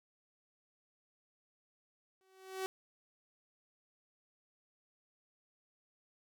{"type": "tone with exponential growth", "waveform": "sawtooth", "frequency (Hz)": 379.3, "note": "F#4", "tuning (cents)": 43, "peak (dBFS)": -30, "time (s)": [2.21, 2.66], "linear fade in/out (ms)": 0, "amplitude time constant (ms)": 96, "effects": []}